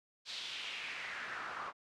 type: noise with band-pass filter sweep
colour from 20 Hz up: pink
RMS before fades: -43 dBFS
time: 0.25-1.73 s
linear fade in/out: 50 ms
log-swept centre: 4100 to 1100 Hz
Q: 2.6
effects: low-pass 7000 Hz 12 dB/octave